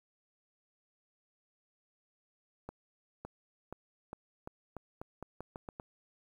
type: accelerating click train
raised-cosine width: 1 ms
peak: -28 dBFS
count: 12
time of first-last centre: 2.69-5.799 s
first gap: 560 ms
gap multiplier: 0.85
effects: 10-bit